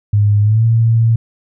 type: tone with pitch glide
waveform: sine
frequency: 103.5 to 114.18 Hz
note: G#2 to A#2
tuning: -5 to -35 cents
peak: -8 dBFS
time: 0.13-1.16 s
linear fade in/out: 5 ms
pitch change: +170 cents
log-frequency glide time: 0.42-0.64 s
effects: none